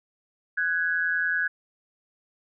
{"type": "tone pair together", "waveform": "sine", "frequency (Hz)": [1490.7, 1661.2], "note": ["F#6", "G#6"], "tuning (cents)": [12, 0], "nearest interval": "major second", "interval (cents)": 188, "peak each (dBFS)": [-26, -25], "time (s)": [0.57, 1.48], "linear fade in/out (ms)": 10, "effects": []}